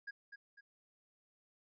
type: tone with echo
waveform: triangle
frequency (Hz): 1638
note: G#6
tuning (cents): -24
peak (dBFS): -40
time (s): 0.07-0.11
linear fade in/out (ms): 10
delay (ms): 250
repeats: 2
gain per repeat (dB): -7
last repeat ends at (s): 0.61
effects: resampled to 16000 Hz